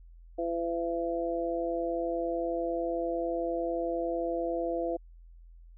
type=harmonic tone; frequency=168.9 Hz; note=E3; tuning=42 cents sharp; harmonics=2 / 3 / 4; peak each=-33 / -33 / -33 dBFS; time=0.38-4.97 s; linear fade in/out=10 ms; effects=added 42 Hz sine -49 dBFS peak until 5.77 s